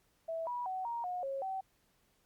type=tone with pitch steps; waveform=sine; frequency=655 / 973 / 750 / 938 / 722 / 544 / 765 Hz; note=E5 / B5 / F#5 / A#5 / F#5 / C#5 / G5; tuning=-11 / -26 / +23 / +11 / -43 / -33 / -42 cents; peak=-35 dBFS; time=0.28-1.61 s; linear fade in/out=10 ms; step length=190 ms; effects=pink hiss -73 dBFS RMS until 2.25 s + Opus 48 kbps